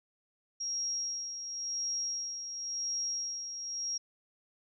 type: tone with tremolo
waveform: sine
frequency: 5610 Hz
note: F8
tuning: 7 cents sharp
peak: -31 dBFS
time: 0.6-3.98 s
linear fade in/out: 10 ms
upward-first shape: sine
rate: 0.94 Hz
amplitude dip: 55%
effects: none

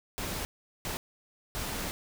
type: noise bursts at uneven times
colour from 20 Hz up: pink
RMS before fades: -35 dBFS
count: 3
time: 0.18-0.45 / 0.85-0.97 / 1.55-1.91 s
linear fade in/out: 0 ms
effects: none

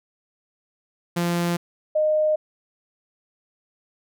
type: tone pair in turn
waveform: sawtooth / sine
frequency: 172.7 / 615.4 Hz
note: F3 / D#5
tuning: -19 / -19 cents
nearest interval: octave + minor seventh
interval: 2200 cents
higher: second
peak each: -17 dBFS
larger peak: neither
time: 1.16-1.57 / 1.95-2.36 s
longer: neither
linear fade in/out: 10 ms
effects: none

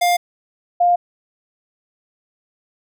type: tone pair in turn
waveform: square / sine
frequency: 704 / 704 Hz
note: F5 / F5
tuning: +14 / +14 cents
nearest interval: unison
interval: 0 cents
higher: neither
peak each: -14 / -11 dBFS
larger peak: second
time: 0.01-0.17 / 0.8-0.96 s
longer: neither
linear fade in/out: 10 ms
effects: none

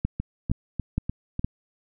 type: two click trains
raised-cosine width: 5 ms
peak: -15 / -11 dBFS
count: 5 / 4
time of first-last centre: 0.2-1.394 / 0.05-1.445 s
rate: 3.35 / 2.15 Hz
effects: none

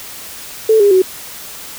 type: tone with pitch steps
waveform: sine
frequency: 440 / 405.8 / 374.3 Hz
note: A4 / G#4 / F#4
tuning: 0 / -40 / +20 cents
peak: -6 dBFS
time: 0.69-1.02 s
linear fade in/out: 5 ms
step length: 110 ms
effects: white hiss -31 dBFS RMS until 1.78 s

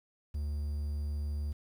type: tone with quantisation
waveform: triangle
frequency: 73.4 Hz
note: D2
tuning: in tune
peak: -30 dBFS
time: 0.34-1.53 s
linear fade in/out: 10 ms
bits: 10
effects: none

